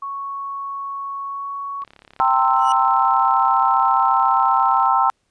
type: tone with pitch glide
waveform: sine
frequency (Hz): 1108.7 to 1115.8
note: C#6 to C#6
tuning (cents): 0 to +11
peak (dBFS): -25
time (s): 0.02-1.84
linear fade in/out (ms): 5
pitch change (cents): +11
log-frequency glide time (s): 1.26-1.47
type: click train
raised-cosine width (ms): 0.3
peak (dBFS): -28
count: 107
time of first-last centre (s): 1.82-4.857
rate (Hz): 34.9
type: chord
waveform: sine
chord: C dominant seventh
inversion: second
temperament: equal with one note detuned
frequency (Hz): 784 / 912.1 / 1046.5 / 1318.5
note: G5 / Bb5 / C6 / E6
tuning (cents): 0 / -38 / 0 / 0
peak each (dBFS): -19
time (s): 2.2-5.1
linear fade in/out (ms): 0
type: tone with exponential growth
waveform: sawtooth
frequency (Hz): 2919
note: F#7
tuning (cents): -24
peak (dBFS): -23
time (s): 2.53-2.72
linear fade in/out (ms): 0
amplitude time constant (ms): 41
effects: pink hiss -68 dBFS RMS until 5.3 s + resampled to 22050 Hz